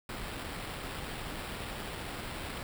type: noise with sample-and-hold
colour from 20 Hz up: pink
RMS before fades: -40 dBFS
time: 0.09-2.63 s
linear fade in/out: 2 ms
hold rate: 6300 Hz
effects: none